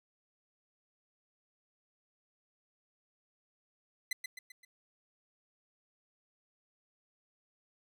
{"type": "tone with echo", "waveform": "sawtooth", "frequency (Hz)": 2028, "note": "B6", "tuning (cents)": 45, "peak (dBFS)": -28, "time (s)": [4.11, 4.13], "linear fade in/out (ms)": 5, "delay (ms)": 130, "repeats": 4, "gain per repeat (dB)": -6, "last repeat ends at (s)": 4.65, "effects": []}